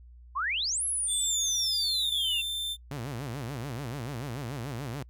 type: exponential two-way sweep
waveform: sine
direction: up then down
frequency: 992 to 11175 to 2688 Hz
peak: -27 dBFS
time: 0.35-2.42 s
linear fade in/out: 20 ms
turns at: 0.84 s
type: tone with pitch glide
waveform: 45% pulse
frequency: 3529 to 3564 Hz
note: A7 to A7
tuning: +4 to +22 cents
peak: -30 dBFS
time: 1.07-2.77 s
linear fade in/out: 50 ms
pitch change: +18 cents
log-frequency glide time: 1.21-1.29 s
type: tone with vibrato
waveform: sawtooth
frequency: 128.9 Hz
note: C3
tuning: 26 cents flat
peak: -30 dBFS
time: 2.91-5.03 s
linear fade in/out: 2 ms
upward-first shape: sine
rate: 6.9 Hz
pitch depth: 240 cents each way
effects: noise-tail reverb RT60 0.1 s tail -26 dB re dry + added 60 Hz sine -48 dBFS peak until 5.09 s